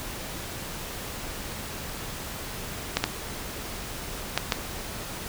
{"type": "clicks", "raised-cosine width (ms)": 0.2, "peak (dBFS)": -4, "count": 4, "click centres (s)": [2.97, 3.04, 4.376, 4.522], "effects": ["pink hiss -36 dBFS RMS until 5.28 s"]}